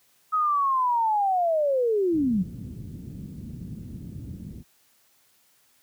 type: linear sweep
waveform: sine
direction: down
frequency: 1277 to 169.4 Hz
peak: -20 dBFS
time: 0.32-2.44 s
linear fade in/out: 20 ms
type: low-pass noise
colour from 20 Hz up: white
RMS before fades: -37 dBFS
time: 2.11-4.64 s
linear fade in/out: 50 ms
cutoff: 220 Hz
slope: 24 dB/octave
effects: white hiss -63 dBFS RMS until 5.82 s + high-pass 60 Hz 12 dB/octave